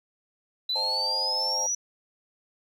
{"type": "linear sweep", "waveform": "sine", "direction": "up", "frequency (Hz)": [3951, 5920], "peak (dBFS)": -24, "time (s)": [0.69, 1.75], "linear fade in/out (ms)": 5}
{"type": "chord", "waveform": "sine", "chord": "A half-diminished seventh", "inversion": "first", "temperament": "equal", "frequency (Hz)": [523.3, 622.3, 784, 880], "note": ["C5", "Eb5", "G5", "A5"], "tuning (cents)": [0, 0, 0, 0], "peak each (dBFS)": [-35, -38, -38, -32], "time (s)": [0.75, 1.67], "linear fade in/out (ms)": 10}
{"effects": ["tanh soft clip ceiling -19 dBFS", "10-bit"]}